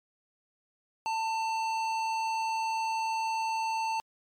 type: tone with hard clipping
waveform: sine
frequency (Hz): 893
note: A5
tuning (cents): +25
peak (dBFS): -30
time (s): 1.06-4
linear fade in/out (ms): 0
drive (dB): 13
effects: MP3 96 kbps